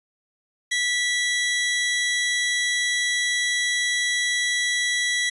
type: tone pair together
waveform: sawtooth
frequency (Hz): 1962 / 3300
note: B6 / G#7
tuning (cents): -12 / -12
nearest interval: major sixth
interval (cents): 900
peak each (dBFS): -18 / -26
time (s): 0.71-5.3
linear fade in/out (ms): 10
effects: resampled to 24000 Hz